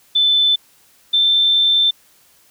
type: tone pair in turn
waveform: sine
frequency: 3520 / 3555 Hz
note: A7 / A7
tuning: 0 / +17 cents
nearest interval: unison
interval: 17 cents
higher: second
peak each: -11 dBFS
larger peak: neither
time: 0.15-0.56 / 1.13-1.91 s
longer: second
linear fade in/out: 10 ms
effects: white hiss -53 dBFS RMS until 2.5 s